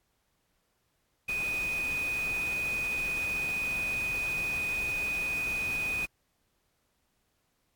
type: tone in noise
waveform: sine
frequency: 2489 Hz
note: D#7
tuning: in tune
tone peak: -29 dBFS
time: 1.28-6.06 s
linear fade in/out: 10 ms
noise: pink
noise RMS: -42 dBFS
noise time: 1.28-6.06 s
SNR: +10 dB
effects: pink hiss -75 dBFS RMS until 7.75 s + AAC 64 kbps